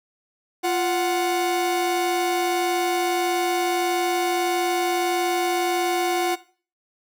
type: tone pair together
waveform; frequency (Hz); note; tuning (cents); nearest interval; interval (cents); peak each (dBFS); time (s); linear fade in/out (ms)
45% pulse; 349.2 / 740; F4 / F#5; 0 / 0; octave + minor second; 1300; -23; 0.63-6.36; 20
effects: noise-tail reverb RT60 0.4 s tail -17 dB re dry